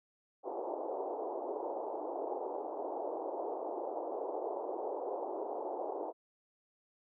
pink band-pass noise, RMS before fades -39 dBFS, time 0.43-6.13 s, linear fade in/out 50 ms, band 340 to 900 Hz, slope 48 dB/octave, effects none

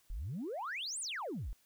sine exponential two-way sweep, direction up then down, 35.43 to 9810 to 35.43 Hz, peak -36 dBFS, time 0.1-1.53 s, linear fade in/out 0 ms, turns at 1 s, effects tanh soft clip ceiling -34 dBFS + white hiss -70 dBFS RMS until 1.65 s

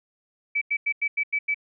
sine tone bursts, 2300 Hz, D7, 37 cents flat, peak -21 dBFS, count 7, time 0.55-1.545 s, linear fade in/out 10 ms, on 65 ms, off 90 ms, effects none

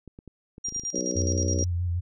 clicks, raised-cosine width 3 ms, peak -30 dBFS, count 12, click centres 0.077 / 0.189 / 0.277 / 0.581 / 0.685 / 0.724 / 0.763 / 0.796 / 0.836 / 0.987 / 1.199 / 1.23 s
sine tone with tremolo, 5700 Hz, F8, 34 cents sharp, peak -27 dBFS, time 0.64-1.65 s, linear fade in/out 10 ms, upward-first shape square, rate 9.5 Hz, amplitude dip 75%
harmonic tone, 61.74 Hz, B1, in tune, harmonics 3 / 4 / 5 / 6 / 7 / 8 / 9, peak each -36 / -35 / -33 / -36 / -37 / -38 / -36 dBFS, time 0.93-1.64 s, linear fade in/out 10 ms
sine tone with vibrato, 87.7 Hz, F2, 8 cents sharp, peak -24 dBFS, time 1.15-2.01 s, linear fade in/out 20 ms, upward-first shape square, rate 6.2 Hz, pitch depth 28 cents each way
effects none

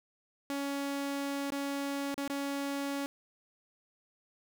sawtooth tone with dropouts, 280 Hz, C#4, 18 cents sharp, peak -29 dBFS, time 0.5-3.06 s, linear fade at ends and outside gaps 0 ms, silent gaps 1.504-1.521 / 2.143-2.179 / 2.277-2.299 s, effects none

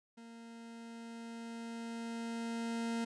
40% pulse tone with level ramp, 230.8 Hz, A#3, 17 cents flat, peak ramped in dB -50 to -33 dBFS, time 0.17-3.05 s, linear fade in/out 10 ms, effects resampled to 22050 Hz

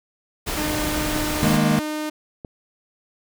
pink noise, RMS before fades -26 dBFS, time 0.46-1.58 s, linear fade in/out 20 ms
sawtooth tone with pitch glide, 303.5 to 305.6 Hz, D#4 to D#4, -43 to -31 cents, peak -21 dBFS, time 0.57-2.1 s, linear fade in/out 10 ms, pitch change +12 cents, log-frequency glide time 1.41-1.94 s
square chord, D# suspended fourth, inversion none, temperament equal, 155.56 / 207.7 / 233.1 Hz, D#3 / G#3 / A#3, 0 / 0 / 0 cents, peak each -22 dBFS, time 1.43-1.79 s, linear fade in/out 0 ms
clicks, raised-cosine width 2 ms, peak -21 dBFS, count 3, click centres 1.639 / 1.715 / 2.448 s
effects none

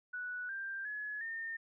sine tone with pitch steps, 1477 / 1583 / 1696.6 / 1818.4 Hz, F#6 / G6 / G#6 / A#6, -3 / +17 / +36 / -43 cents, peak -38 dBFS, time 0.13-1.57 s, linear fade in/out 10 ms, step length 360 ms, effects none

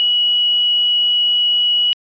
sine tone with quantisation, 2924 Hz, F#7, 21 cents flat, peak -12 dBFS, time 0-1.93 s, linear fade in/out 0 ms, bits 6, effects resampled to 11025 Hz

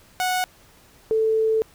sawtooth / sine tone pair in turn, 736 / 441.4 Hz, F#5 / A4, -9 / +5 cents, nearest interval major sixth, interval 886 cents, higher first, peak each -17 dBFS, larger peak neither, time 0.2-0.44 / 1.11-1.62 s, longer second, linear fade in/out 0 ms, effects pink hiss -53 dBFS RMS until 1.74 s

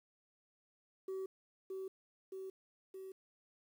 sine tone with echo, 381.3 Hz, G4, 48 cents flat, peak -36 dBFS, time 1.08-1.26 s, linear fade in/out 5 ms, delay 620 ms, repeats 3, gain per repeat -3 dB, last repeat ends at 3.12 s, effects tanh soft clip ceiling -38 dBFS + 11-bit

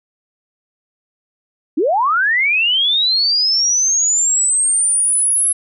sine linear sweep, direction up, 265.9 to 11020 Hz, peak -12 dBFS, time 1.77-5.53 s, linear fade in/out 10 ms, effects none

